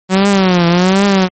sawtooth tone with vibrato, 185 Hz, F#3, in tune, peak -4 dBFS, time 0.09-1.29 s, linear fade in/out 50 ms, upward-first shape triangle, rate 1.3 Hz, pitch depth 160 cents each way, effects MP3 32 kbps

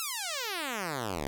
5% pulse exponential sweep, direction down, 1363 to 65.2 Hz, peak -21 dBFS, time 0-1.27 s, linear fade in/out 0 ms, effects none

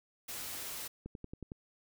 white noise, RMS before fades -42 dBFS, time 0.28-0.88 s, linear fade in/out 10 ms
click train, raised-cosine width 3 ms, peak -30 dBFS, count 6, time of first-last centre 1.06-1.519 s, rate 10.9 Hz
effects none

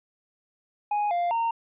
triangle tone with pitch steps, 830 / 698 / 920 Hz, G#5 / F5 / A#5, -1 / -1 / -23 cents, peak -21 dBFS, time 0.91-1.51 s, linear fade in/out 5 ms, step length 200 ms, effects resampled to 8000 Hz

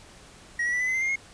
triangle tone with pitch steps, 1900 / 1934.3 / 1969.3 / 2005 / 2041 / 2078 / 2116 / 2154 Hz, A#6 / B6 / B6 / B6 / C7 / C7 / C7 / C7, +33 / -37 / -5 / +26 / -44 / -12 / +19 / +50 cents, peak -22 dBFS, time 0.59-1.158 s, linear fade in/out 5 ms, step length 71 ms, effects pink hiss -50 dBFS RMS until 1.33 s + resampled to 22050 Hz

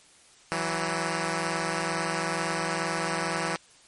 5% pulse tone pair together, 164.81 / 186.99 Hz, E3 / F#3, 0 / +19 cents, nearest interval major second, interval 219 cents, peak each -17 / -20 dBFS, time 0.52-3.56 s, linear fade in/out 0 ms, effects white hiss -56 dBFS RMS until 3.87 s + MP3 48 kbps

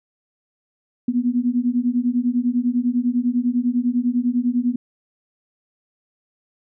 sine beating tone pair, 239.3 / 249.3 Hz, A#3 / B3, +46 / +16 cents, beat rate 10 Hz, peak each -20 dBFS, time 1.08-4.76 s, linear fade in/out 5 ms, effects none

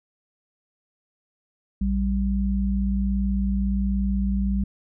sine tone pair together, 58.19 / 195.9 Hz, A#1 / G3, -2 / -1 cents, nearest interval octave + major sixth, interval 2101 cents, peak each -23 dBFS, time 1.81-4.64 s, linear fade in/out 5 ms, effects none

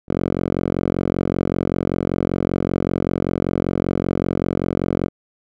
5% pulse tone with band-pass filter, 45.18 Hz, F#1, 40 cents flat, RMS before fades -21 dBFS, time 0.08-5.09 s, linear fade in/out 20 ms, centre 230 Hz, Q 0.58, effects none

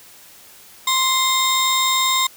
30% pulse tone pair together, 1046.5 / 3693 Hz, C6 / A#7, 0 / -17 cents, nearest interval octave + minor seventh, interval 2183 cents, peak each -16 dBFS, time 0.87-2.27 s, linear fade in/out 5 ms, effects white hiss -45 dBFS RMS until 2.36 s

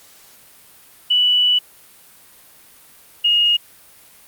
sine tone pair in turn, 2960 / 2862 Hz, F#7 / F7, 0 / +42 cents, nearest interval minor second, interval 58 cents, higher first, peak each -12 dBFS, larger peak neither, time 1.1-1.59 / 3.24-3.57 s, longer first, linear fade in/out 10 ms, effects white hiss -47 dBFS RMS until 4.27 s + Opus 48 kbps

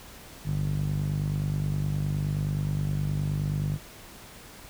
sawtooth tone with band-pass filter, 49.56 Hz, G1, 20 cents sharp, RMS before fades -28 dBFS, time 0.44-3.79 s, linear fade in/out 50 ms, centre 140 Hz, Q 4.3, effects pink hiss -47 dBFS RMS until 4.69 s

